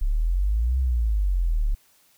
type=exponential two-way sweep; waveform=sine; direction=up then down; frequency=33.46 to 66.2 to 34.49 Hz; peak=-19 dBFS; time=0.01-1.75 s; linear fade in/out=10 ms; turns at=0.79 s; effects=white hiss -60 dBFS RMS until 2.17 s